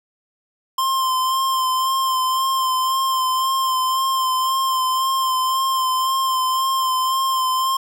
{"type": "tone with vibrato", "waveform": "square", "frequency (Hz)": 1047, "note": "C6", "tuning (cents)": 1, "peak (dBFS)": -18, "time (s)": [0.78, 7.77], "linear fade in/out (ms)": 5, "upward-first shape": "sine", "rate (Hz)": 1.9, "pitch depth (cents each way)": 26, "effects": []}